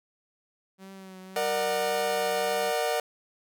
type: tone with vibrato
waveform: sawtooth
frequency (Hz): 190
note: F#3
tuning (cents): +46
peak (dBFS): -39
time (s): 0.78-2.73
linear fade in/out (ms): 50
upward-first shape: triangle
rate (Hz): 1.8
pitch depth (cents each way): 36
type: chord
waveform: 40% pulse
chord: Bb augmented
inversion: none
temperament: equal with one note detuned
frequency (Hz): 466.2 / 598.3 / 740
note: Bb4 / D5 / F#5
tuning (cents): 0 / +32 / 0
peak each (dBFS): -29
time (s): 1.36-3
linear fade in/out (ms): 2
effects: none